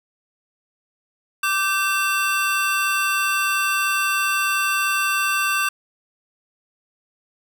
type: tone cluster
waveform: square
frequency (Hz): 1174 / 1548 / 2705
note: D6 / G6 / E7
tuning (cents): -1 / -22 / +44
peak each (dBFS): -24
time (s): 1.43-5.69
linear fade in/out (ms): 5
effects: none